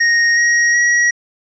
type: tone with pitch steps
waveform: square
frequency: 1864.7 / 1887.5 / 1910.5 Hz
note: A#6 / A#6 / A#6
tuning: 0 / +21 / +42 cents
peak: -11 dBFS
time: 0-1.11 s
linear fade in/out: 10 ms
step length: 370 ms
effects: resampled to 16000 Hz